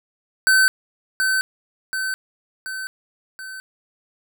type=tone with echo; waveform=square; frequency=1530 Hz; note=G6; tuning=42 cents flat; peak=-13 dBFS; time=0.47-0.68 s; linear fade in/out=0 ms; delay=730 ms; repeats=4; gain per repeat=-5 dB; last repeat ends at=3.6 s; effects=none